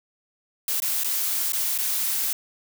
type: noise with dropouts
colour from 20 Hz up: blue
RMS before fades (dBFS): -25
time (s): 0.68-2.33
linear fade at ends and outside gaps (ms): 2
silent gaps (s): 0.802-0.821 / 1.036-1.044 / 1.522-1.532 / 1.778-1.786
effects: none